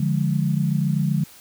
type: chord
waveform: sine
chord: D diminished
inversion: none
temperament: equal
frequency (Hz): 146.83 / 174.61 / 207.7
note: D3 / F3 / Ab3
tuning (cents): 0 / 0 / 0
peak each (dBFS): -21 / -23 / -25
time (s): 0-1.24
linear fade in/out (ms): 5
effects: white hiss -47 dBFS RMS until 1.4 s